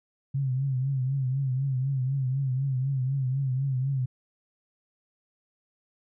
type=tone with vibrato; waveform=sine; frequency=132.9 Hz; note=C3; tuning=27 cents sharp; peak=-24 dBFS; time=0.34-4.06 s; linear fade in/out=10 ms; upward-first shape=triangle; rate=4 Hz; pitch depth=100 cents each way; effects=none